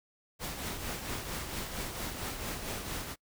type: noise with tremolo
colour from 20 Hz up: pink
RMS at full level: -36 dBFS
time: 0.39-3.16 s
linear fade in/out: 50 ms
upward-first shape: triangle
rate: 4.4 Hz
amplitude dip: 50%
effects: noise-tail reverb RT60 0.1 s tail -25 dB re dry